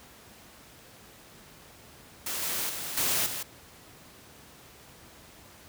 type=noise with level steps; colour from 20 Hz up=white; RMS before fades=-33 / -31 / -36 / -27 / -35 dBFS; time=2.26-3.43 s; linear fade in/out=5 ms; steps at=2.42 / 2.69 / 2.97 / 3.26 s; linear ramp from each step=5 ms; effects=pink hiss -52 dBFS RMS until 5.68 s + high-pass 60 Hz 12 dB/octave